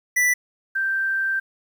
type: tone pair in turn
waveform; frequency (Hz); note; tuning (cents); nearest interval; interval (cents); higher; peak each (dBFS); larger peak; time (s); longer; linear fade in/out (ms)
square / sine; 1975.5 / 1568; B6 / G6; 0 / 0; major third; 400; first; -17 / -20; first; 0.16-0.34 / 0.75-1.4; second; 10
effects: 9-bit